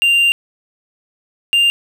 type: tone pair in turn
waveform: triangle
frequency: 2785 / 2795 Hz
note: F7 / F7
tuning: -5 / +1 cents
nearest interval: unison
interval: 6 cents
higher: second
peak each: -8 dBFS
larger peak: neither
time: 0.02-0.32 / 1.53-1.7 s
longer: first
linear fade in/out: 0 ms
effects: none